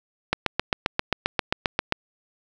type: click train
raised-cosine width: 0.3 ms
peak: -4 dBFS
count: 13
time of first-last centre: 0.33-1.924 s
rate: 7.53 Hz
effects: none